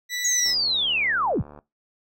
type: tone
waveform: 20% pulse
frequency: 1968 Hz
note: B6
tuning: 7 cents flat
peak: -21 dBFS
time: 0.09-0.55 s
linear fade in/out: 50 ms
type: linear sweep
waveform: sine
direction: down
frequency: 6740 to 43 Hz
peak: -20 dBFS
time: 0.24-1.42 s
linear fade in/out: 10 ms
type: click train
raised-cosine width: 1 ms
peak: -29 dBFS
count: 84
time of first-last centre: 0.46-1.589 s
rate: 73.5 Hz
effects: noise-tail reverb RT60 0.2 s tail -19 dB re dry